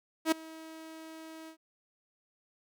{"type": "tone with ADSR envelope", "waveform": "sawtooth", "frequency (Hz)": 320.4, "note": "E4", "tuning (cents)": -49, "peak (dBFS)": -18, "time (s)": [0.25, 1.57], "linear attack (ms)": 68, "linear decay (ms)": 7, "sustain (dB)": -23, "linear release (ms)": 89, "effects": []}